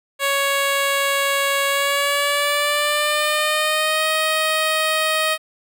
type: tone with pitch glide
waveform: 10% pulse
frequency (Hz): 556 to 627.7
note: C#5 to D#5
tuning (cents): +5 to +15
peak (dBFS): -9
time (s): 0.19-5.38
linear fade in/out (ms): 50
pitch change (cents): +210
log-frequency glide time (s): 1.68-4.06
effects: none